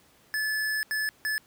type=tone bursts at uneven times; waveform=square; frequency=1729 Hz; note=A6; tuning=31 cents flat; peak=-27 dBFS; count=3; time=0.34-0.83 / 0.91-1.09 / 1.25-1.38 s; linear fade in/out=0 ms; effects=pink hiss -60 dBFS RMS until 1.46 s + high-pass 80 Hz 12 dB/octave